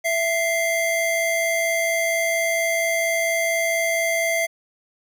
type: tone pair together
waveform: square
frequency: 662.9 / 2093 Hz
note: E5 / C7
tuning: +10 / 0 cents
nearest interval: octave + minor sixth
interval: 1990 cents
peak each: -23 dBFS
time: 0.04-4.47 s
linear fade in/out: 20 ms
effects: none